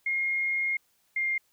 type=tone pair in turn; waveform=sine; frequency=2140 / 2115 Hz; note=C7 / C7; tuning=+38 / +18 cents; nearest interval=unison; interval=20 cents; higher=first; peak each=-25 dBFS; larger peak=neither; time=0.06-0.77 / 1.16-1.38 s; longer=first; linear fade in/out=5 ms; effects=white hiss -69 dBFS RMS until 1.52 s